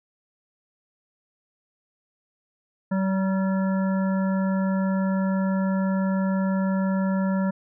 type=harmonic tone with a mistuned harmonic; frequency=191 Hz; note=G3; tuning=45 cents flat; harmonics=1 / 3 / 5 / 7 / 9; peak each=-21 / -31 / -35 / -38 / -40 dBFS; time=2.91-7.51 s; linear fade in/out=10 ms; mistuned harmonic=7; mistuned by=+43 cents; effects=none